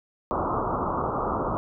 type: low-pass noise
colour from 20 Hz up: white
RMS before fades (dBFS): -27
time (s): 0.31-1.57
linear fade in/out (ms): 0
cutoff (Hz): 1300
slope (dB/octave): 96
effects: none